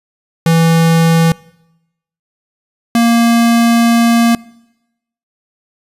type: tone pair in turn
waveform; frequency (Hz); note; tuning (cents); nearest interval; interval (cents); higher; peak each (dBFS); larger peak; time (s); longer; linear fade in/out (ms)
square; 164.81 / 233.1; E3 / A#3; 0 / 0; tritone; 600; second; -8; neither; 0.46-1.32 / 2.95-4.35; second; 2
effects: noise-tail reverb RT60 0.9 s tail -23 dB re dry + resampled to 32000 Hz